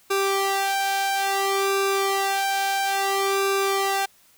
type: tone with flanger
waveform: sawtooth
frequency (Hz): 392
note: G4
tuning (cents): 0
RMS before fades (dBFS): -23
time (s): 0.1-4.06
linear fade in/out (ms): 10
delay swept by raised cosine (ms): 0.79 to 1.33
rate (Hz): 0.59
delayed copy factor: +0.95
effects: white hiss -57 dBFS RMS until 4.37 s